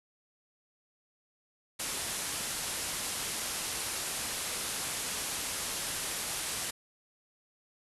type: low-pass noise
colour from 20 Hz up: white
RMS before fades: -36 dBFS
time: 1.79-6.71 s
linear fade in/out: 10 ms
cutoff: 12000 Hz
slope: 96 dB/octave
effects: none